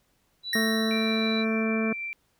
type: tone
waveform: sine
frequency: 3951 Hz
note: B7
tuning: in tune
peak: -31 dBFS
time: 0.43-1.45 s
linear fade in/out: 50 ms
type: tone with exponential decay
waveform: square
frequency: 1863 Hz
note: A#6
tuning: 2 cents flat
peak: -24 dBFS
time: 0.53-1.64 s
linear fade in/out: 2 ms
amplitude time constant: 240 ms
type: harmonic tone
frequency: 221.6 Hz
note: A3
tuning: 13 cents sharp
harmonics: 1 / 2 / 3 / 5 / 6 / 7 / 8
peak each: -25 / -31 / -35 / -39 / -41 / -42 / -43 dBFS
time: 0.55-1.93 s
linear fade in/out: 5 ms
type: tone with tremolo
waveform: sine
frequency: 2349 Hz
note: D7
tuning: in tune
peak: -30 dBFS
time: 0.91-2.13 s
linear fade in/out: 0 ms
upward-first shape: triangle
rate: 6.4 Hz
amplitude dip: 25%
effects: pink hiss -69 dBFS RMS until 2.39 s